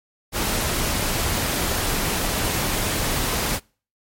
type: noise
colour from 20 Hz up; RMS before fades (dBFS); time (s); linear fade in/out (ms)
pink; -23; 0.32-3.6; 50
effects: noise-tail reverb RT60 0.4 s tail -26 dB re dry + MP3 64 kbps